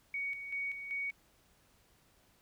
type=tone with tremolo; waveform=sine; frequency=2240 Hz; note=C#7; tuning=18 cents sharp; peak=-34 dBFS; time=0.14-1.11 s; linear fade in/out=2 ms; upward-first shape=square; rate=2.6 Hz; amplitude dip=55%; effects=pink hiss -68 dBFS RMS until 2.41 s